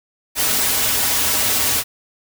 white noise with comb filter, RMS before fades -18 dBFS, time 0.35-1.84 s, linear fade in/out 50 ms, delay 5.7 ms, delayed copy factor -0.95, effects none

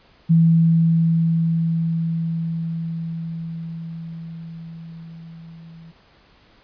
sine tone with level ramp, 164.81 Hz, E3, in tune, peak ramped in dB -10 to -39 dBFS, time 0.29-5.92 s, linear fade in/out 20 ms, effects pink hiss -54 dBFS RMS until 6.63 s + resampled to 11025 Hz

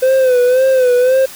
triangle tone with vibrato, 510 Hz, C5, 44 cents flat, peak -6 dBFS, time 0.02-1.26 s, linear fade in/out 10 ms, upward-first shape sine, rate 1.9 Hz, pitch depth 68 cents each way, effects white hiss -33 dBFS RMS until 1.35 s

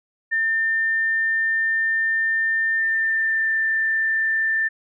sine tone with pitch glide, 1800 to 1782.4 Hz, A6 to A6, +39 to +22 cents, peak -18 dBFS, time 0.31-4.69 s, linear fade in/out 20 ms, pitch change -17 cents, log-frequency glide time 2.7-3.58 s, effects none

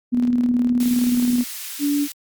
sine tone with tremolo, 244.5 Hz, B3, 17 cents flat, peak -14 dBFS, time 0.12-1.44 s, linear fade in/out 20 ms, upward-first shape square, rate 19 Hz, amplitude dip 35%
clicks, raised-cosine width 0.2 ms, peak -24 dBFS, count 7, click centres 0.236 / 0.273 / 0.33 / 0.44 / 0.693 / 0.929 / 0.992 s
white high-pass noise, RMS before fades -32 dBFS, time 0.8-2.12 s, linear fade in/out 2 ms, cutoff 1800 Hz, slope 12 dB/octave
sine tone, 288.1 Hz, D4, 33 cents flat, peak -17 dBFS, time 1.79-2.08 s, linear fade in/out 50 ms
effects Opus 48 kbps

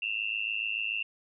sine tone with amplitude modulation, 2716 Hz, F7, 49 cents flat, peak -25 dBFS, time 0.02-1.03 s, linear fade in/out 5 ms, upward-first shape sine, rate 107 Hz, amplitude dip 100%, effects none

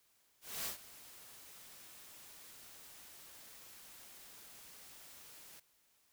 white noise with ADSR envelope, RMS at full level -39 dBFS, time 0.41-5.6 s, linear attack 250 ms, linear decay 110 ms, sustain -17 dB, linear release 7 ms, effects white hiss -73 dBFS RMS until 6.12 s

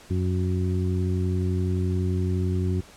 harmonic tone, 91.7 Hz, F#2, 15 cents flat, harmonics 1 / 2 / 3 / 4, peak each -23 / -29 / -34 / -32 dBFS, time 0.1-2.81 s, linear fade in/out 10 ms, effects pink hiss -49 dBFS RMS until 2.96 s + low-pass 10000 Hz 12 dB/octave

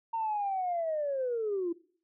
sine linear sweep, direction down, 920 to 329.6 Hz, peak -28 dBFS, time 0.13-1.73 s, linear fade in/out 10 ms, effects noise-tail reverb RT60 0.5 s tail -20 dB re dry + tanh soft clip ceiling -24 dBFS

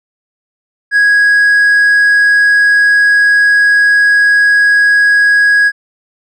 sine tone with hard clipping, 1657 Hz, G#6, 4 cents flat, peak -6 dBFS, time 0.91-5.72 s, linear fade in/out 50 ms, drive 2 dB, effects none

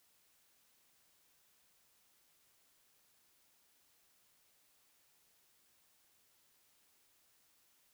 silence, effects white hiss -72 dBFS RMS until 7.93 s

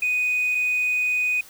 sine tone pair in turn, 2489 / 2489 Hz, D#7 / D#7, 0 / 0 cents, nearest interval unison, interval 0 cents, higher neither, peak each -18 dBFS, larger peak neither, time 0.02-0.55 / 0.55-1.41 s, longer second, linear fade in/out 5 ms, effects tanh soft clip ceiling -17 dBFS + white hiss -47 dBFS RMS until 1.49 s

